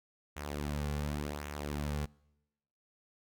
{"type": "tone with flanger", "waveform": "sawtooth", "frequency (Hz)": 73.42, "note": "D2", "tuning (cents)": 0, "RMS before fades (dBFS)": -37, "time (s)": [0.36, 2.06], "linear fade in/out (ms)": 10, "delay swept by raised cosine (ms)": [0.21, 3.21], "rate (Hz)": 0.9, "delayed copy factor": -0.6, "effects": ["noise-tail reverb RT60 1.0 s tail -26 dB re dry"]}